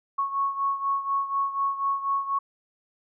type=beating tone pair; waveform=sine; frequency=1103 / 1107.1 Hz; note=C#6 / C#6; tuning=-9 / -3 cents; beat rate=4.1 Hz; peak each=-25 / -30 dBFS; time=0.18-2.39 s; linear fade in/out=10 ms; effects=none